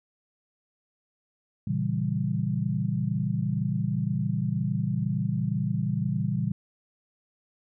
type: chord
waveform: sine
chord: A# diminished seventh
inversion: none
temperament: equal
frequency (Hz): 116.54 / 138.59 / 164.81 / 196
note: A#2 / C#3 / E3 / G3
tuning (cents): 0 / 0 / 0 / 0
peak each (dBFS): -30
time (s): 1.67-6.52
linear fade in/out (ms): 5
effects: none